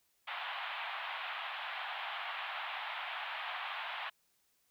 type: band-pass noise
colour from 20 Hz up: pink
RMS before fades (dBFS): -41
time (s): 0.27-4.1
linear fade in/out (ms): 10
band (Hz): 720 to 3500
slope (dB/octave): 48
effects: white hiss -75 dBFS RMS until 4.7 s